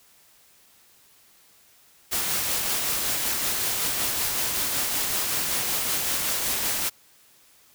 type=noise with tremolo; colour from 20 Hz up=white; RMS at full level=-25 dBFS; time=2.11-6.9 s; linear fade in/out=20 ms; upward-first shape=sine; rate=5.3 Hz; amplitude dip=25%; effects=white hiss -57 dBFS RMS until 7.74 s